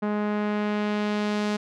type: tone with low-pass filter sweep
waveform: sawtooth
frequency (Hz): 208.9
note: G#3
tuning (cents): +10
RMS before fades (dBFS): -26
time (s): 0.02-1.57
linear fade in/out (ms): 10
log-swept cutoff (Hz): 1400 to 5700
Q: 0.88
effects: none